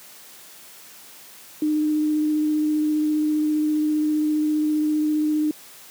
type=tone with vibrato; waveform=sine; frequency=304.5 Hz; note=D#4; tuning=37 cents flat; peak=-18 dBFS; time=1.62-5.51 s; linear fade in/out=2 ms; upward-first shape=sine; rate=15 Hz; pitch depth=10 cents each way; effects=white hiss -45 dBFS RMS until 5.9 s + high-pass 150 Hz 12 dB/octave